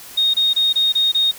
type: tone bursts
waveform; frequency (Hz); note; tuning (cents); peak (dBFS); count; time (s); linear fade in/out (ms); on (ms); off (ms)
sine; 3715; A#7; -7; -13; 6; 0.17-1.315; 10; 170; 25
effects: white hiss -38 dBFS RMS until 1.38 s